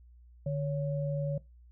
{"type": "tone pair together", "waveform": "sine", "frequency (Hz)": [148.06, 559], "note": ["D3", "C#5"], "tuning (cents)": [14, 14], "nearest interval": "octave + major seventh", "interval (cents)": 2300, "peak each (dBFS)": [-30, -35], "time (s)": [0.46, 1.38], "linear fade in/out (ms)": 5, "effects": ["noise-tail reverb RT60 0.2 s tail -19 dB re dry", "added 60 Hz sine -53 dBFS peak until 1.71 s"]}